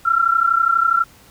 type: tone pair together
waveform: sine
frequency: 1343 / 1375.2 Hz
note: E6 / F6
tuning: +32 / -27 cents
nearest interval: unison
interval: 41 cents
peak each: -16 dBFS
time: 0.05-1.04 s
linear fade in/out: 10 ms
effects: pink hiss -48 dBFS RMS until 1.3 s